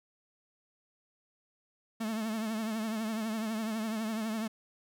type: tone with vibrato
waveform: 45% pulse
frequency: 220 Hz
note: A3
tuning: in tune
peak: -32 dBFS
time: 2-4.48 s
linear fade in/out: 10 ms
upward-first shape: triangle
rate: 12 Hz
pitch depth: 74 cents each way
effects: none